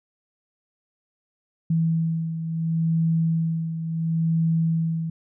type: beating tone pair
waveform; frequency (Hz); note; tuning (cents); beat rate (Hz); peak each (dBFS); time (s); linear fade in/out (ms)
sine; 163.3 / 164.02; E3 / E3; -16 / -8; 0.72; -21 / -28; 1.7-5.1; 5
effects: none